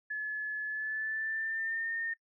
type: tone with pitch glide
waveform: sine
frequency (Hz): 1714 to 1826.4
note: A6 to A#6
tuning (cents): -46 to -36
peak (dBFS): -32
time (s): 0.1-2.14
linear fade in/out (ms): 10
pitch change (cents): +110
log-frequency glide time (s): 0.65-1.92
effects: noise-tail reverb RT60 0.1 s tail -21 dB re dry